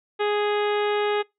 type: harmonic tone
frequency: 415.3 Hz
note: G#4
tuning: in tune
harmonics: 1 / 2 / 3 / 4 / 5 / 6 / 7 / 8 / 9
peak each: -22 / -28 / -32 / -34 / -36 / -38 / -39 / -40 / -41 dBFS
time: 0.19-1.23 s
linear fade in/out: 20 ms
effects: noise-tail reverb RT60 0.2 s tail -24 dB re dry